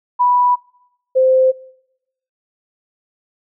sine tone pair in turn, 984 / 519.8 Hz, B5 / C5, -7 / -11 cents, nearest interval major seventh, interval 1104 cents, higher first, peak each -10 / -9 dBFS, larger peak second, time 0.19-0.56 / 1.15-1.52 s, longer neither, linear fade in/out 20 ms, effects noise-tail reverb RT60 0.9 s tail -24 dB re dry

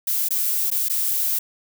violet noise with dropouts, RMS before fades -22 dBFS, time 0.07-1.39 s, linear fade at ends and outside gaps 5 ms, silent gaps 0.287-0.306 / 0.703-0.714 / 0.886-0.897 s, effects none

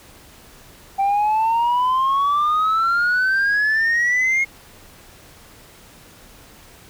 sine exponential sweep, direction up, 778 to 2164 Hz, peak -13 dBFS, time 0.98-4.45 s, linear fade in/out 20 ms, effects tanh soft clip ceiling -14 dBFS + pink hiss -46 dBFS RMS until 6.89 s

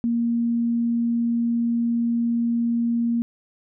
sine tone, 234.3 Hz, A#3, 9 cents sharp, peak -19 dBFS, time 0.04-3.22 s, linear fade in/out 0 ms, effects none

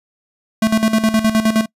square tone with tremolo, 220 Hz, A3, in tune, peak -11 dBFS, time 0.62-1.66 s, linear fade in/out 5 ms, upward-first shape square, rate 9.6 Hz, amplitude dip 70%, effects noise-tail reverb RT60 0.1 s tail -24 dB re dry + resampled to 32000 Hz

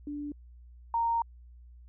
sine tone pair in turn, 291.8 / 926.4 Hz, D4 / A#5, -11 / -11 cents, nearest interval octave + minor sixth, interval 2000 cents, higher second, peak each -34 / -25 dBFS, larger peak second, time 0.07-0.32 / 0.94-1.22 s, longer second, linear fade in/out 2 ms, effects added 60 Hz sine -49 dBFS peak until 1.88 s

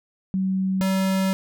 sine / square tone pair in turn, 189.7 / 190.8 Hz, F#3 / G3, +43 / -47 cents, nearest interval unison, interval 10 cents, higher second, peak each -20 dBFS, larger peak neither, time 0.34-0.81 / 0.81-1.33 s, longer second, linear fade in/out 0 ms, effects none

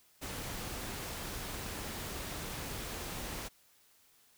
pink noise, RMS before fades -41 dBFS, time 0.21-3.49 s, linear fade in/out 20 ms, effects white hiss -66 dBFS RMS until 4.37 s

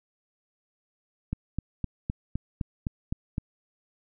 click train, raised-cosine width 5 ms, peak -16 dBFS, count 9, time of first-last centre 1.33-3.381 s, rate 3.9 Hz, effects none

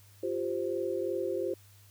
sine chord, F suspended second, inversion none, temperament equal, 349.2 / 392 / 523.3 Hz, F4 / G4 / C5, 0 / 0 / 0 cents, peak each -34 dBFS, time 0.23-1.54 s, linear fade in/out 5 ms, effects added 100 Hz sine -56 dBFS peak until 1.9 s + white hiss -61 dBFS RMS until 1.9 s

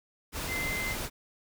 sine tone in noise, 2071 Hz, C7, 18 cents flat, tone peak -32 dBFS, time 0.47-0.96 s, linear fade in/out 50 ms, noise pink, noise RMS -35 dBFS, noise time 0.32-1.1 s, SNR 0 dB, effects none

